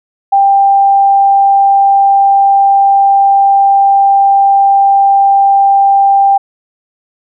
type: tone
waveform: sine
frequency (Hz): 791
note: G5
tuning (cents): +15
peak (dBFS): -4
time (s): 0.32-6.38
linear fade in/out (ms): 10
effects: none